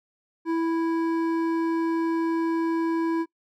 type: tone with hard clipping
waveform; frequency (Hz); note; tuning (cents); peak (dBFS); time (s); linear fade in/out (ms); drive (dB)
sine; 329.6; E4; 0; -24; 0.45-3.26; 50; 10
effects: noise-tail reverb RT60 0.1 s tail -22 dB re dry